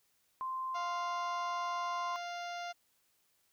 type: tone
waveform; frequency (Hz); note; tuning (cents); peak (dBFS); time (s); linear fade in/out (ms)
sine; 1043; C6; -6; -35; 0.41-2.16; 0
type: harmonic tone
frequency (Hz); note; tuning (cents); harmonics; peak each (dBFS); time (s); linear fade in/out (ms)
698.5; F5; 0; 1 / 2 / 3 / 4 / 5 / 6 / 7 / 8 / 9; -40 / -46 / -50 / -52 / -54 / -56 / -57 / -58 / -59; 0.74-2.73; 20
effects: white hiss -74 dBFS RMS until 3.52 s